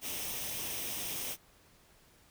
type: noise with comb filter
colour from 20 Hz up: white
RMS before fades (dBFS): -38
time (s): 0.01-1.37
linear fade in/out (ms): 50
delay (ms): 0.34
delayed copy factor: +0.5
effects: pink hiss -63 dBFS RMS until 2.3 s